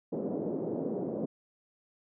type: band-pass noise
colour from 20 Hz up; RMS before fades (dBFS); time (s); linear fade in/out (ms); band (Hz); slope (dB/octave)
pink; -34; 0.12-1.26; 10; 200 to 530; 24
effects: none